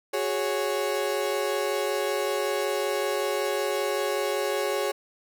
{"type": "chord", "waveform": "35% pulse", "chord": "F# suspended second", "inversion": "none", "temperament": "equal", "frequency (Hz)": [370, 415.3, 554.4], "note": ["F#4", "G#4", "C#5"], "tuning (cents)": [0, 0, 0], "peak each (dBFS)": [-30, -27, -27], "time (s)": [0.13, 4.92], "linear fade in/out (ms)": 10, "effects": []}